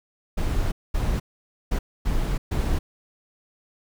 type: noise bursts at uneven times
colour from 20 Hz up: brown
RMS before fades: -23 dBFS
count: 5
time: 0.37-0.72 / 0.94-1.2 / 1.71-1.79 / 2.05-2.38 / 2.51-2.79 s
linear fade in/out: 10 ms
effects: none